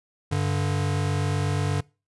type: tone pair together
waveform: square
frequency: 97 / 145.34 Hz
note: G2 / D3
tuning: -18 / -18 cents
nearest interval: perfect fifth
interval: 700 cents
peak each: -26 dBFS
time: 0.31-1.81 s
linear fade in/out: 10 ms
effects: noise-tail reverb RT60 0.3 s tail -23 dB re dry + resampled to 24000 Hz